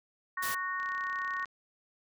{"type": "chord", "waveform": "sine", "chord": "F# major", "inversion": "second", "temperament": "just", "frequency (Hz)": [1110, 1480, 1850], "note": ["C#6", "F#6", "A#6"], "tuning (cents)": [2, 0, -14], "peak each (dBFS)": [-35, -41, -35], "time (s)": [0.37, 1.45], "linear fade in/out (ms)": 5}
{"type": "noise", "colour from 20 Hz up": "white", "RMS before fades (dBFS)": -37, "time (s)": [0.42, 0.55], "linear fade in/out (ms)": 10}
{"type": "click train", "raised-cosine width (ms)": 0.2, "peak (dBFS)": -33, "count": 23, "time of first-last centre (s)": [0.8, 1.457], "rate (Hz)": 33.5}
{"effects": []}